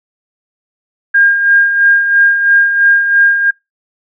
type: tone with tremolo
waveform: sine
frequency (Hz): 1613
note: G6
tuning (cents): +49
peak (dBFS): -4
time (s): 1.14-3.51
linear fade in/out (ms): 10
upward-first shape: sine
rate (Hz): 3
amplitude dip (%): 55
effects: noise-tail reverb RT60 0.2 s tail -25 dB re dry